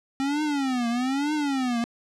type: tone with vibrato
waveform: square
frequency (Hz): 266.8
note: C4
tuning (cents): +34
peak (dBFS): -24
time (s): 0.2-1.84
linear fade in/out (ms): 0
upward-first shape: triangle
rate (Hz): 1.1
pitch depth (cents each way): 250
effects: low-pass 7000 Hz 12 dB/octave + 11-bit